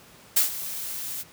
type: noise with ADSR envelope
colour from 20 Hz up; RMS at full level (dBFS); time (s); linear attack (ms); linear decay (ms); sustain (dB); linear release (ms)
blue; -18; 0.36-1.24; 10; 120; -15; 32
effects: pink hiss -51 dBFS RMS until 1.32 s + high-pass 80 Hz 12 dB/octave